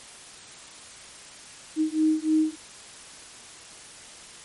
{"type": "beating tone pair", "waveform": "sine", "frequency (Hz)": [311.1, 314.4], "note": ["D#4", "D#4"], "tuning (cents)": [0, 18], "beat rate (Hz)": 3.3, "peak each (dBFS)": -23, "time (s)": [1.76, 2.56], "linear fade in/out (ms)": 50, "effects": ["white hiss -45 dBFS RMS until 4.44 s", "MP3 48 kbps"]}